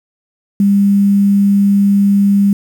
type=tone with quantisation; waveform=sine; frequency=200 Hz; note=G3; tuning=35 cents sharp; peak=-7 dBFS; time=0.6-2.53 s; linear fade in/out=2 ms; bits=6; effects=none